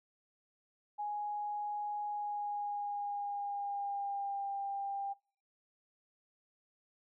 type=tone with pitch glide; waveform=sine; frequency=830.6 to 795.4 Hz; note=G#5 to G5; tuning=0 to +25 cents; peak=-35 dBFS; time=0.98-5.14 s; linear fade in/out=20 ms; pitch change=-75 cents; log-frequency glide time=2.06-4.51 s; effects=noise-tail reverb RT60 0.4 s tail -24 dB re dry